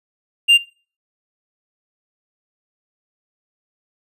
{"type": "tone", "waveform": "triangle", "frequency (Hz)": 2794, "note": "F7", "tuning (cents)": 0, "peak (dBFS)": -6, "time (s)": [0.48, 0.58], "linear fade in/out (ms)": 20, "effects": ["noise-tail reverb RT60 0.4 s tail -21 dB re dry", "resampled to 32000 Hz"]}